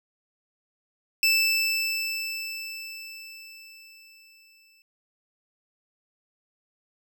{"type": "tone with exponential decay", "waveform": "25% pulse", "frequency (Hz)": 2642, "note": "E7", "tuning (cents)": 3, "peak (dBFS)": -14, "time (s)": [1.23, 4.82], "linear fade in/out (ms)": 1, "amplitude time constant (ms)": 780, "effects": []}